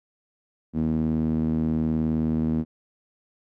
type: tone with band-pass filter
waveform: sawtooth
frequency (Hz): 79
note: D#2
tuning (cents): +27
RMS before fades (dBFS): -24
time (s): 0.73-2.65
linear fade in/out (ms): 50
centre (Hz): 230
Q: 3.2
effects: none